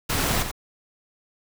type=noise with echo; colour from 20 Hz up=pink; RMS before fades=-24 dBFS; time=0.09-0.43 s; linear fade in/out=10 ms; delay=85 ms; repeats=1; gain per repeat=-7 dB; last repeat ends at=0.515 s; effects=none